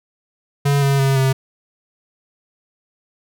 square tone with pitch steps, 141.5 / 138.67 / 135.89 / 133.17 Hz, C#3 / C#3 / C#3 / C3, +36 / +1 / -34 / +31 cents, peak -14 dBFS, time 0.65-1.33 s, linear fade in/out 10 ms, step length 170 ms, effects none

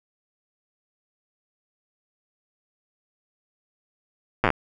slowing click train, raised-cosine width 0.5 ms, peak -4 dBFS, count 7, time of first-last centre 4.44-4.503 s, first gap 8 ms, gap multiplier 1.11, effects none

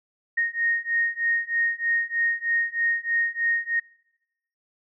sine beating tone pair, 1857 / 1860.2 Hz, A#6 / A#6, -7 / -4 cents, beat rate 3.2 Hz, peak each -25 dBFS, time 0.37-3.8 s, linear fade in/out 10 ms, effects noise-tail reverb RT60 0.9 s tail -24 dB re dry

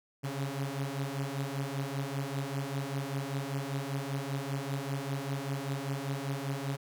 sawtooth beating tone pair, 135.6 / 140.7 Hz, C#3 / C#3, -38 / +26 cents, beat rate 5.1 Hz, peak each -32 / -32 dBFS, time 0.23-6.77 s, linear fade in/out 20 ms, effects none

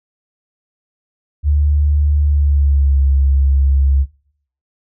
sine tone with pitch glide, 73.42 to 68.5 Hz, D2 to C#2, 0 to -20 cents, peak -10 dBFS, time 1.43-4.06 s, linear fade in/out 50 ms, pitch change -120 cents, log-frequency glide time 2.22-3.01 s, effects noise-tail reverb RT60 0.6 s tail -18 dB re dry

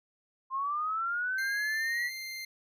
sine linear sweep, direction up, 1046.5 to 1967 Hz, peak -29 dBFS, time 0.5-2.11 s, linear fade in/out 50 ms
25% pulse tone, 2093 Hz, C7, in tune, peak -34 dBFS, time 1.38-2.45 s, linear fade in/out 5 ms
effects none

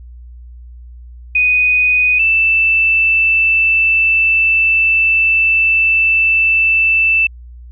sine tone pair in turn, 2489 / 2650 Hz, D#7 / E7, 0 / +9 cents, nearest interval minor second, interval 109 cents, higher second, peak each -9 dBFS, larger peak neither, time 1.35-2.19 / 2.19-7.27 s, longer second, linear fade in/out 5 ms, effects added 60 Hz sine -32 dBFS peak until 7.71 s

